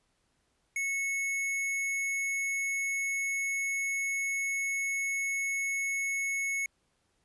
square tone, 2200 Hz, C#7, 14 cents flat, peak -30 dBFS, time 0.76-6.66 s, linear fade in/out 2 ms, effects pink hiss -74 dBFS RMS until 7.24 s + resampled to 24000 Hz

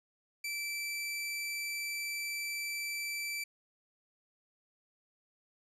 sawtooth tone, 2328 Hz, D7, 16 cents flat, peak -32 dBFS, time 0.44-3.44 s, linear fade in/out 5 ms, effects resampled to 32000 Hz

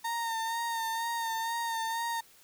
35% pulse tone with vibrato, 916 Hz, A#5, 31 cents flat, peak -29 dBFS, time 0.04-2.21 s, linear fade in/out 10 ms, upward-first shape sine, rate 2.1 Hz, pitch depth 33 cents each way, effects white hiss -59 dBFS RMS until 2.43 s

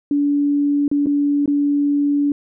sine tone with dropouts, 287.5 Hz, D4, 37 cents flat, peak -14 dBFS, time 0.11-2.32 s, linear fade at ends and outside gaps 2 ms, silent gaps 0.88-0.914 / 1.06-1.068 / 1.459-1.477 s, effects none

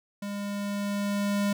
square tone with level ramp, 202.6 Hz, G#3, 43 cents flat, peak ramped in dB -33 to -24 dBFS, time 0.22-1.53 s, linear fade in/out 5 ms, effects none

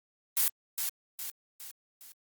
blue noise with echo, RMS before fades -26 dBFS, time 0.37-0.48 s, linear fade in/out 0 ms, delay 410 ms, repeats 4, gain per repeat -6 dB, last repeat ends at 2.12 s, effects Opus 32 kbps

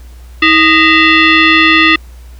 sine tone with frequency modulation, 320.9 Hz, E4, 46 cents flat, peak -4 dBFS, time 0.42-1.96 s, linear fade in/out 5 ms, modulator 778 Hz, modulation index 3.8, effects added 60 Hz sine -30 dBFS peak until 2.39 s + pink hiss -45 dBFS RMS until 2.39 s

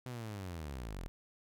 sawtooth linear sweep, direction down, 128.4 to 36.71 Hz, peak -37 dBFS, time 0.06-1.08 s, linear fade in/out 0 ms, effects none

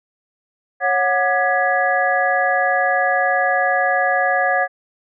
sine tone cluster, 551 / 731 / 1200 / 1674 / 1964 Hz, C#5 / F#5 / D6 / G#6 / B6, -11 / -21 / +37 / +13 / -10 cents, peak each -22 / -18 / -27 / -19 / -27 dBFS, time 0.8-4.68 s, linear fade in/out 50 ms, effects none

